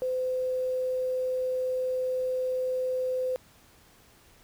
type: tone with quantisation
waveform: sine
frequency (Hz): 511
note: C5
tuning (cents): -41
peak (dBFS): -26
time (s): 0.02-3.36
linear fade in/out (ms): 0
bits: 9
effects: pink hiss -58 dBFS RMS until 4.43 s